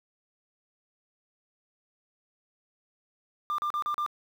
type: tone bursts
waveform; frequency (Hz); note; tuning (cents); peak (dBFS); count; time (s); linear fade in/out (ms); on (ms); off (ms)
sine; 1194; D6; +28; -24; 5; 3.5-4.063; 0; 83; 37
effects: tanh soft clip ceiling -26 dBFS + 9-bit